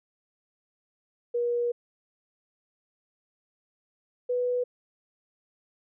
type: tone pair in turn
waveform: sine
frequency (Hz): 478.9 / 493.5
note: A#4 / B4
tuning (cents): +47 / -1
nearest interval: minor second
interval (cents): 52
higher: second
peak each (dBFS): -24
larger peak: neither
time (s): 1.34-1.72 / 4.29-4.64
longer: first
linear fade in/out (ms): 10
effects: none